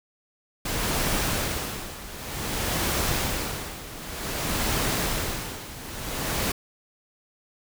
pink noise with tremolo, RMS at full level -25 dBFS, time 0.65-6.52 s, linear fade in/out 5 ms, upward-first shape sine, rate 0.54 Hz, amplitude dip 80%, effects none

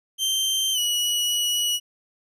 sawtooth tone with pitch glide, 3136 to 2926 Hz, G7 to F#7, 0 to -20 cents, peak -18 dBFS, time 0.18-1.8 s, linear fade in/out 50 ms, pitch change -120 cents, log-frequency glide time 0.73-0.79 s, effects resampled to 32000 Hz

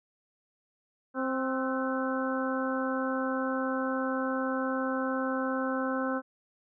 harmonic tone with a mistuned harmonic, 262.6 Hz, C4, 6 cents sharp, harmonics 1 / 2 / 3 / 4 / 5 / 6, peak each -31 / -33 / -40 / -38 / -37 / -38 dBFS, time 1.14-6.22 s, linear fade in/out 50 ms, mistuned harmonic 6, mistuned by -63 cents, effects none

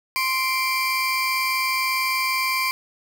30% pulse tone pair together, 1046.4 / 2349 Hz, C6 / D7, 0 / 0 cents, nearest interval octave + major second, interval 1400 cents, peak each -21 dBFS, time 0.16-2.71 s, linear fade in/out 0 ms, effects none

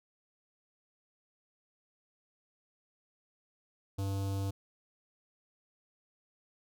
square tone with notch filter, 98 Hz, G2, in tune, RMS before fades -34 dBFS, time 3.98-4.51 s, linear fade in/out 10 ms, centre 1900 Hz, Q 0.72, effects none

